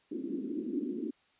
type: band-pass noise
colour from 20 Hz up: pink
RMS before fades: -36 dBFS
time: 0.11-1.11 s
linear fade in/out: 10 ms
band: 240 to 350 Hz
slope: 48 dB/octave
effects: white hiss -68 dBFS RMS until 1.39 s + resampled to 8000 Hz